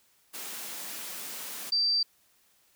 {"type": "high-pass noise", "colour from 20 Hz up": "white", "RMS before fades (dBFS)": -39, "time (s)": [0.33, 1.71], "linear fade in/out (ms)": 20, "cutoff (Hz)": 170, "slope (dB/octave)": 48}
{"type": "tone", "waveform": "sine", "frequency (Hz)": 4676, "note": "D8", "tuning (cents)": -8, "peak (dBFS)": -23, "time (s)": [1.72, 2.03], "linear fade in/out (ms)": 5}
{"effects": ["white hiss -66 dBFS RMS until 2.75 s"]}